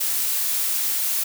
blue noise, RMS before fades -23 dBFS, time 0-1.24 s, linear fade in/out 10 ms, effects none

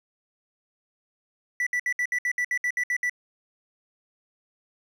triangle tone bursts, 1966 Hz, B6, 8 cents flat, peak -21 dBFS, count 12, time 1.6-3.096 s, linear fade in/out 2 ms, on 66 ms, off 64 ms, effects none

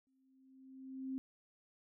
sine tone with exponential growth, 263.9 Hz, C4, 15 cents sharp, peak -36 dBFS, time 0.07-1.18 s, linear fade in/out 0 ms, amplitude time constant 240 ms, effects none

